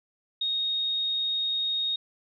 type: tone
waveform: sine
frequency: 3729 Hz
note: A#7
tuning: in tune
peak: -25 dBFS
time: 0.41-1.96 s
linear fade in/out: 5 ms
effects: none